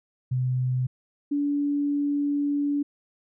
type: tone pair in turn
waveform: sine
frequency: 127.3 / 287.6 Hz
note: C3 / D4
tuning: -47 / -36 cents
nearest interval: octave + major second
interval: 1411 cents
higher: second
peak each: -22 / -22 dBFS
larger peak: neither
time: 0.31-0.87 / 1.31-2.83 s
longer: second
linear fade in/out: 10 ms
effects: none